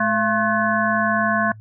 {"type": "harmonic tone with a mistuned harmonic", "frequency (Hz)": 214.5, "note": "A3", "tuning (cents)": -44, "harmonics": [1, 3, 5, 7, 8], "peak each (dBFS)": [-23, -23, -23, -23, -23], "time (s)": [0, 1.52], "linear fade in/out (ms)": 5, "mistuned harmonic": 3, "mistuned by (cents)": 100, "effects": ["noise-tail reverb RT60 0.1 s tail -23 dB re dry", "added 108 Hz sine -38 dBFS peak until 1.6 s"]}